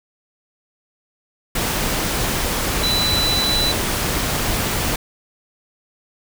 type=tone in noise; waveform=sine; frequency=3980 Hz; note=B7; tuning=13 cents sharp; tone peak=-18 dBFS; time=2.83-3.72 s; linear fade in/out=5 ms; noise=pink; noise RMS=-21 dBFS; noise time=1.55-4.96 s; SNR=0 dB; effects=none